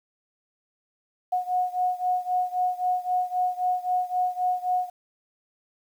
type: beating tone pair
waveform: sine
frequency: 727 / 730.8 Hz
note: F#5 / F#5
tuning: -31 / -22 cents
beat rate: 3.8 Hz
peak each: -25 / -27 dBFS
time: 1.32-4.9 s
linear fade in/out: 10 ms
effects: 9-bit